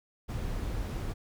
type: noise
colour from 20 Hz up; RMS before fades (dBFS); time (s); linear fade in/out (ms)
brown; -34; 0.28-1.14; 20
effects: none